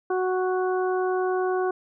harmonic tone, 370 Hz, F#4, in tune, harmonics 1 / 2 / 3 / 4, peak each -23 / -29 / -33 / -35 dBFS, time 0.1-1.71 s, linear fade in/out 5 ms, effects none

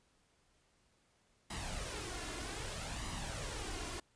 pink noise with flanger, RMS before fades -42 dBFS, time 1.5-4 s, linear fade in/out 5 ms, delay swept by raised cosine 1 to 2.9 ms, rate 0.63 Hz, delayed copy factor +0.55, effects pink hiss -73 dBFS RMS until 4.15 s + resampled to 22050 Hz

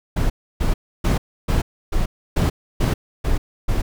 brown noise bursts, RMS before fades -18 dBFS, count 9, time 0.16-3.82 s, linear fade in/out 10 ms, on 140 ms, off 300 ms, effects none

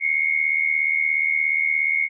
sine tone pair together, 2140 / 2217 Hz, C7 / C#7, +38 / 0 cents, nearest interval minor second, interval 62 cents, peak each -21 dBFS, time 0-2.09 s, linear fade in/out 50 ms, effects none

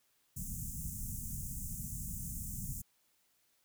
pink band-stop noise, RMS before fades -41 dBFS, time 0.36-2.82 s, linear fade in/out 10 ms, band 220 to 6600 Hz, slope 48 dB/octave, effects white hiss -74 dBFS RMS until 3.64 s

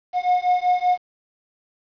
triangle beating tone pair, 720 / 725.2 Hz, F#5 / F#5, -47 / -35 cents, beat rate 5.2 Hz, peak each -18 dBFS, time 0.13-0.98 s, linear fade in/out 50 ms, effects resampled to 11025 Hz + 8-bit

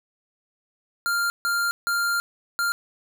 square tone bursts at uneven times, 1395 Hz, F6, 2 cents flat, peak -22 dBFS, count 4, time 1.06-1.3 / 1.45-1.71 / 1.87-2.2 / 2.59-2.72 s, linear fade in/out 0 ms, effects none

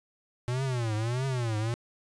square tone with vibrato, 120 Hz, B2, 49 cents flat, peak -28 dBFS, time 0.48-1.74 s, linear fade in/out 0 ms, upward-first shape triangle, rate 1.6 Hz, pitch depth 230 cents each way, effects resampled to 22050 Hz + 10-bit

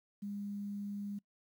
sine tone with quantisation, 202.9 Hz, G#3, 40 cents flat, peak -38 dBFS, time 0.22-1.19 s, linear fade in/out 10 ms, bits 11, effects noise-tail reverb RT60 0.1 s tail -24 dB re dry

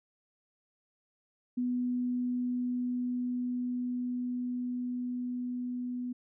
sine tone with level ramp, 247.3 Hz, B3, 3 cents sharp, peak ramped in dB -28 to -33 dBFS, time 1.57-6.13 s, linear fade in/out 10 ms, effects none

